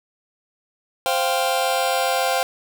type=chord; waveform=sawtooth; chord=C suspended fourth; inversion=none; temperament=just; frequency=523.3 / 697.7 / 784.9 Hz; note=C5 / F5 / G5; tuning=0 / -2 / +2 cents; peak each=-19 dBFS; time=1.06-2.43 s; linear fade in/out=0 ms; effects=none